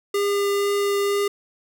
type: tone with vibrato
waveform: square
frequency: 403.3 Hz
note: G4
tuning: 49 cents sharp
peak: -20 dBFS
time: 0.14-1.28 s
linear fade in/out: 5 ms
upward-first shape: triangle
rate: 2.1 Hz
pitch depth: 8 cents each way
effects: none